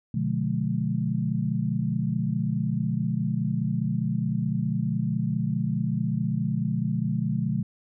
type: chord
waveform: sine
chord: B diminished seventh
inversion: none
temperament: just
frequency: 123.47 / 148.16 / 177.8 / 213.4 Hz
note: B2 / D3 / F3 / Ab3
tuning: 0 / +16 / +31 / +47 cents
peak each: -29 dBFS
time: 0.14-7.63 s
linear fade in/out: 5 ms
effects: none